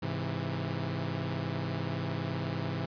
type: chord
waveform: sawtooth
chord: Ab augmented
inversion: none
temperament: equal with one note detuned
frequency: 103.83 / 132.95 / 164.81 Hz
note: Ab2 / C3 / E3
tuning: 0 / +28 / 0 cents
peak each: -33 / -32 / -32 dBFS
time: 0.02-2.86 s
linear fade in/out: 10 ms
effects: resampled to 11025 Hz